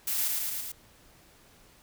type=noise with echo; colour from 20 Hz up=blue; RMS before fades=-30 dBFS; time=0.07-0.28 s; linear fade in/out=5 ms; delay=110 ms; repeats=4; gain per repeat=-2 dB; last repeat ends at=0.72 s; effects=pink hiss -58 dBFS RMS until 1.82 s